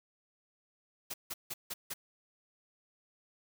white noise bursts, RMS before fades -39 dBFS, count 5, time 1.1-1.94 s, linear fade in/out 10 ms, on 40 ms, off 160 ms, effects none

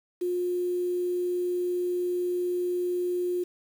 sine tone with quantisation, 356.9 Hz, F4, 38 cents sharp, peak -25 dBFS, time 0.21-3.44 s, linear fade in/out 10 ms, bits 8, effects none

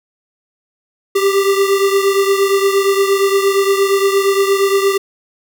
square beating tone pair, 392 / 400.6 Hz, G4 / G4, 0 / +38 cents, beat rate 8.6 Hz, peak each -13 / -18 dBFS, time 1.15-4.98 s, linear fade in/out 10 ms, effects none

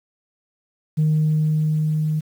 sine tone with level ramp, 154.6 Hz, D#3, 11 cents flat, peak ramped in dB -13 to -18 dBFS, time 0.97-2.21 s, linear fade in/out 20 ms, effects tanh soft clip ceiling -12 dBFS + 8-bit

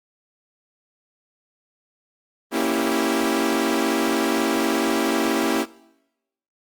sawtooth chord, A# diminished seventh, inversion none, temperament equal, 233.1 / 277.2 / 329.6 / 392 Hz, A#3 / C#4 / E4 / G4, 0 / 0 / 0 / 0 cents, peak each -22 / -21 / -20 / -22 dBFS, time 2.51-5.66 s, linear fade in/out 50 ms, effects noise-tail reverb RT60 0.9 s tail -21 dB re dry + Opus 24 kbps

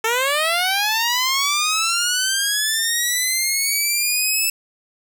10% pulse linear sweep, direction up, 437.6 to 2637 Hz, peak -9 dBFS, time 0.04-4.5 s, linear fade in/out 5 ms, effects none

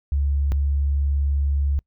sine tone pair in turn, 70.5 / 70.5 Hz, C#2 / C#2, +30 / +30 cents, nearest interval unison, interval 0 cents, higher neither, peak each -18 dBFS, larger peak neither, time 0.12-0.52 / 0.52-1.79 s, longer second, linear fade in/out 0 ms, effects noise-tail reverb RT60 0.1 s tail -26 dB re dry

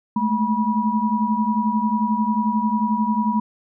sine tone cluster, 211.5 / 222.7 / 971 Hz, G#3 / A3 / B5, +32 / +21 / -30 cents, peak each -22 dBFS, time 0.16-3.4 s, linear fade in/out 5 ms, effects none

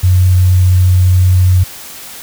sine tone, 91.5 Hz, F#2, 19 cents flat, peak -5 dBFS, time 0.03-1.64 s, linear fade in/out 10 ms, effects white hiss -30 dBFS RMS until 2.22 s

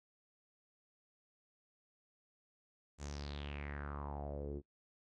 sawtooth tone with low-pass filter sweep, 72 Hz, D2, 34 cents flat, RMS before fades -44 dBFS, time 2.98-4.62 s, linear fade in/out 50 ms, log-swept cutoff 7600 to 340 Hz, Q 4.8, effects noise-tail reverb RT60 0.1 s tail -23 dB re dry

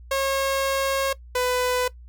sawtooth tone pair in turn, 543 / 499.5 Hz, C#5 / B4, -36 / +20 cents, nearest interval minor second, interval 144 cents, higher first, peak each -17 dBFS, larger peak neither, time 0.11-1.13 / 1.35-1.88 s, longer first, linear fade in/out 5 ms, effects noise-tail reverb RT60 0.1 s tail -18 dB re dry + added 60 Hz sine -41 dBFS peak until 2.08 s

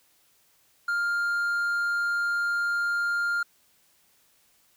triangle tone, 1402 Hz, F6, 6 cents sharp, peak -22 dBFS, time 0.88-3.43 s, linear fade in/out 5 ms, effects white hiss -64 dBFS RMS until 4.76 s

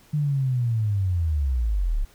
sine linear sweep, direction down, 152.2 to 31.52 Hz, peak -20 dBFS, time 0.13-2.05 s, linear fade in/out 10 ms, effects pink hiss -55 dBFS RMS until 2.14 s

